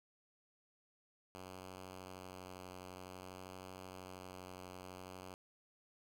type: tone with vibrato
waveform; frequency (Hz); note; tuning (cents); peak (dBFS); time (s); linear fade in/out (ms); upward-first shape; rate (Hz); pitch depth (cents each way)
5% pulse; 92.5; F#2; 0; -38; 1.35-5.34; 0; triangle; 0.53; 14
effects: none